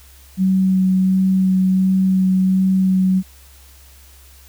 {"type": "tone with vibrato", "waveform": "sine", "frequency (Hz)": 188.2, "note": "F#3", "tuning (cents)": 30, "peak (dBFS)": -12, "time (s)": [0.37, 3.23], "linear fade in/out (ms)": 50, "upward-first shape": "sine", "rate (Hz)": 1.4, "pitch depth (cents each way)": 10, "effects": ["added 67 Hz sine -44 dBFS peak until 4.48 s", "white hiss -48 dBFS RMS until 4.48 s"]}